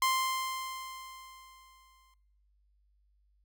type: tone with exponential decay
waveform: sawtooth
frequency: 1046.5 Hz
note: C6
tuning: in tune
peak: -21 dBFS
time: 0.02-2.14 s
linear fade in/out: 2 ms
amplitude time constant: 460 ms
effects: noise-tail reverb RT60 0.9 s tail -22 dB re dry + added 50 Hz sine -66 dBFS peak until 3.44 s